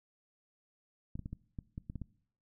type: clicks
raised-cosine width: 5 ms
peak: -28 dBFS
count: 9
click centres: 1.155 / 1.193 / 1.259 / 1.33 / 1.588 / 1.779 / 1.899 / 1.957 / 2.017 s
effects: noise-tail reverb RT60 0.6 s tail -21 dB re dry